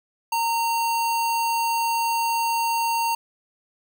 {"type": "tone with sample-and-hold", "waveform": "sine", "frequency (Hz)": 923, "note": "A#5", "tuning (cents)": -17, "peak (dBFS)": -20, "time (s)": [0.32, 3.15], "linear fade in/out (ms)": 5, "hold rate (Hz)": 3675, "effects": []}